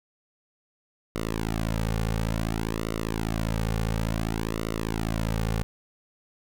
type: tone with flanger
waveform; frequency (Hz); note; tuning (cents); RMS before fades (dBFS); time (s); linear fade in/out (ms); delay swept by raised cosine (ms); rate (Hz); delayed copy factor
sawtooth; 55; A1; 0; -28; 1.15-5.63; 0; 1.2 to 3.1; 0.57; -1
effects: none

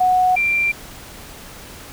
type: tone pair in turn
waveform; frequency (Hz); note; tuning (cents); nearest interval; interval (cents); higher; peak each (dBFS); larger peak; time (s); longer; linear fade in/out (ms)
sine; 736 / 2364; F#5 / D7; -9 / +11; octave + minor sixth; 2020; second; -12 / -15; first; 0-0.36 / 0.36-0.72; neither; 10
effects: pink hiss -38 dBFS RMS until 1.92 s

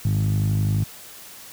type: tone with band-pass filter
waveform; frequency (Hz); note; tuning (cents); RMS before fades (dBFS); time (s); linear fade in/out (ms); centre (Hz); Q
10% pulse; 51.8; G#1; -4; -21; 0.05-0.84; 5; 120; 7.5
effects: white hiss -42 dBFS RMS until 1.52 s

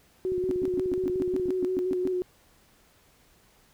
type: tone with vibrato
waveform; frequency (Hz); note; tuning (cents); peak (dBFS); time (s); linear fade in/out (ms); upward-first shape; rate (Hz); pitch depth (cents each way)
sine; 367.2; F#4; -13; -25; 0.25-2.22; 0; square; 5.6; 21
type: click train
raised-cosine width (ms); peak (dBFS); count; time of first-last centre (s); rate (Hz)
3; -27; 20; 0.32-1.458; 16.7
type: tone bursts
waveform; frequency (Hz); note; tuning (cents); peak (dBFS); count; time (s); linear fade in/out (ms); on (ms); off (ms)
sine; 281.1; C#4; +24; -26; 12; 0.49-2.074; 0; 22; 120
effects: pink hiss -61 dBFS RMS until 3.73 s

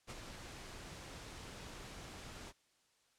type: noise with ADSR envelope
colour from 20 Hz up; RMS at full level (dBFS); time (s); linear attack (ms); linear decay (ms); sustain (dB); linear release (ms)
pink; -45; 0.07-2.53; 34; 25; -5; 42
effects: white hiss -74 dBFS RMS until 3.18 s + low-pass 8000 Hz 12 dB/octave

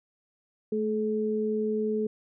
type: tone pair together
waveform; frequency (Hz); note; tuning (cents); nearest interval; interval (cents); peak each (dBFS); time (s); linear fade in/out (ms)
sine; 217.3 / 428.6; A3 / A4; -21 / -45; octave; 1176; -29 / -27; 0.72-2.07; 5
effects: none

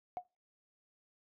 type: tone with exponential decay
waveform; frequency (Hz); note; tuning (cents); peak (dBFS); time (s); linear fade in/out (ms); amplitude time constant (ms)
sine; 724; F#5; -38; -31; 0.17-0.25; 0; 16
effects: noise-tail reverb RT60 0.3 s tail -25 dB re dry + tanh soft clip ceiling -30 dBFS

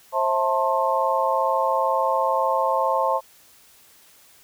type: harmonic tone with a mistuned harmonic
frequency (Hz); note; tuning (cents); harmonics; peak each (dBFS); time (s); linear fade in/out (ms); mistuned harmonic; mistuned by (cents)
177.3; F3; +26; 3 / 4 / 5 / 6; -24 / -26 / -23 / -24; 0.12-3.21; 50; 4; -140
effects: white hiss -53 dBFS RMS until 4.43 s

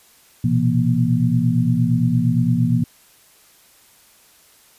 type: tone cluster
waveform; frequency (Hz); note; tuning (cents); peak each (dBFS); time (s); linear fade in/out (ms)
sine; 118.4 / 127.1 / 169.1 / 237.5; A#2 / C3 / E3 / A#3; +27 / -50 / +44 / +33; -20; 0.44-2.84; 5
effects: white hiss -52 dBFS RMS until 4.78 s + resampled to 32000 Hz

